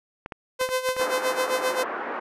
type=clicks; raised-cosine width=0.5 ms; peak=-19 dBFS; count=7; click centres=0.261 / 0.322 / 0.613 / 0.69 / 0.889 / 0.966 / 0.997 s
type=tone with tremolo; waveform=sawtooth; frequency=513 Hz; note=C5; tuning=34 cents flat; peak=-17 dBFS; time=0.59-1.84 s; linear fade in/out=20 ms; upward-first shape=sine; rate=7.6 Hz; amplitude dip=75%
type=band-pass noise; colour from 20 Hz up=white; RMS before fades=-31 dBFS; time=1-2.2 s; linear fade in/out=10 ms; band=280 to 1500 Hz; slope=24 dB/octave
effects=resampled to 32000 Hz